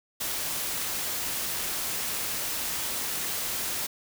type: noise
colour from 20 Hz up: white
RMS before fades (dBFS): -31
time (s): 0.2-3.87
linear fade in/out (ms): 10
effects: none